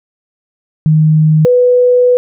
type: tone pair in turn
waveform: sine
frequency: 155.56 / 494.8 Hz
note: D#3 / B4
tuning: 0 / +3 cents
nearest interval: octave + minor sixth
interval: 2003 cents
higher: second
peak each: -5 dBFS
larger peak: neither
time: 0.86-1.45 / 1.45-2.17 s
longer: second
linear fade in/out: 0 ms
effects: none